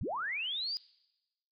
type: linear sweep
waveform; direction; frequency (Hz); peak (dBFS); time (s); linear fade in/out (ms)
sine; up; 44.06 to 4969; -33; 0.01-0.77; 0
effects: noise-tail reverb RT60 1.0 s tail -23 dB re dry